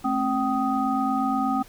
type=tone cluster; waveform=sine; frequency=219.4 / 267.7 / 771 / 1249 Hz; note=A3 / C4 / G5 / D#6; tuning=-5 / +40 / -29 / +6 cents; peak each=-29 / -25 / -26 / -28 dBFS; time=0.04-1.63 s; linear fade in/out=10 ms; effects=pink hiss -50 dBFS RMS until 1.68 s